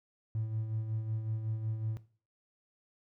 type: tone with tremolo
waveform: triangle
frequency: 110 Hz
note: A2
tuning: in tune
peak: -27 dBFS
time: 0.35-1.97 s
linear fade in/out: 0 ms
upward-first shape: sine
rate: 5.4 Hz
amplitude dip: 55%
effects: noise-tail reverb RT60 0.4 s tail -17 dB re dry + tanh soft clip ceiling -26 dBFS